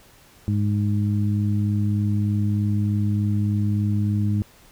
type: harmonic tone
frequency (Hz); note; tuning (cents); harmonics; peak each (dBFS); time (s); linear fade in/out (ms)
103.3; G#2; -9; 1 / 2 / 3; -20 / -24 / -32; 0.48-4.42; 0
effects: pink hiss -52 dBFS RMS until 4.71 s